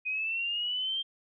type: linear sweep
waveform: sine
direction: up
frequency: 2489 to 3185 Hz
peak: -29 dBFS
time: 0.05-1.03 s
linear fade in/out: 20 ms
effects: none